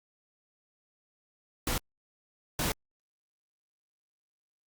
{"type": "noise bursts at uneven times", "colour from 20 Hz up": "pink", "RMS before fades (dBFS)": -30, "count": 2, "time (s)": [[1.67, 1.78], [2.59, 2.72]], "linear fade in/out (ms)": 2, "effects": ["Opus 48 kbps"]}